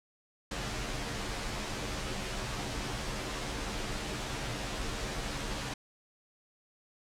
pink noise with comb filter, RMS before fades -36 dBFS, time 0.51-5.74 s, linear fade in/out 5 ms, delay 12 ms, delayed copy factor -0.9, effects low-pass 7000 Hz 12 dB/octave

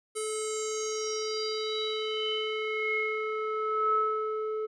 square tone with low-pass filter sweep, 433.2 Hz, A4, 27 cents flat, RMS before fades -31 dBFS, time 0.15-4.67 s, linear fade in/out 20 ms, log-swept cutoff 9300 to 890 Hz, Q 8.2, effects none

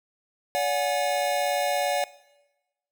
square tone cluster, 574 / 728 / 825 Hz, D5 / F#5 / G#5, -40 / -28 / -12 cents, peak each -27 / -27 / -33 dBFS, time 0.55-2.04 s, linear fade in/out 0 ms, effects noise-tail reverb RT60 1.0 s tail -19 dB re dry

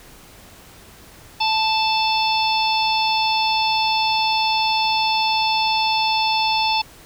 harmonic tone, 880 Hz, A5, in tune, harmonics 1 / 3 / 4 / 5 / 6, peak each -19 / -24 / -25 / -26 / -27 dBFS, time 1.4-6.82 s, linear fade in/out 10 ms, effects pink hiss -45 dBFS RMS until 7.05 s

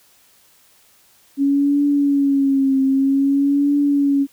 sine tone with vibrato, 277.2 Hz, C#4, in tune, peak -13 dBFS, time 1.37-4.27 s, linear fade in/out 50 ms, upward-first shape triangle, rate 0.52 Hz, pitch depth 66 cents each way, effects white hiss -54 dBFS RMS until 4.32 s

